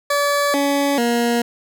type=tone with pitch steps; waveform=20% pulse; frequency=574 / 282.3 / 236.8 Hz; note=D5 / C#4 / A#3; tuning=-40 / +32 / +27 cents; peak=-11 dBFS; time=0.1-1.42 s; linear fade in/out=5 ms; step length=440 ms; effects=none